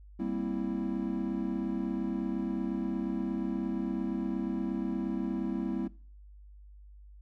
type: chord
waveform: triangle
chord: C dominant seventh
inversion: second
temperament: equal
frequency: 196 / 233.1 / 261.6 / 329.6 Hz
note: G3 / Bb3 / C4 / E4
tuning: 0 / 0 / 0 / 0 cents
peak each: -34 dBFS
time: 0.19-5.88 s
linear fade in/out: 10 ms
effects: noise-tail reverb RT60 0.4 s tail -21 dB re dry + added 50 Hz sine -49 dBFS peak until 7.21 s